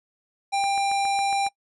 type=tone; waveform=square; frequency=794 Hz; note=G5; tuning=22 cents sharp; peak=-22 dBFS; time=0.52-1.49 s; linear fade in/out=20 ms
type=click train; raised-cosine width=0.5 ms; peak=-24 dBFS; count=7; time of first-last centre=0.64-1.465 s; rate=7.27 Hz
effects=noise-tail reverb RT60 0.1 s tail -23 dB re dry + resampled to 24000 Hz